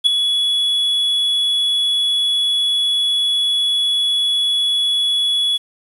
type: tone with ADSR envelope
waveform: triangle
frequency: 3388 Hz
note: G#7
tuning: 34 cents sharp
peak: -5 dBFS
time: 0.04-5.58 s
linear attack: 26 ms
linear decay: 6 ms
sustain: -8 dB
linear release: 18 ms
effects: resampled to 32000 Hz + 7-bit